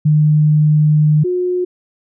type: tone pair in turn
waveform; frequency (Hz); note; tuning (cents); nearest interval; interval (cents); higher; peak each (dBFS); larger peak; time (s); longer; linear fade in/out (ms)
sine; 151.8 / 361; D#3 / F#4; -42 / -43; octave + minor third; 1499; second; -8 / -14; first; 0.05-1.24 / 1.24-1.65; first; 10
effects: none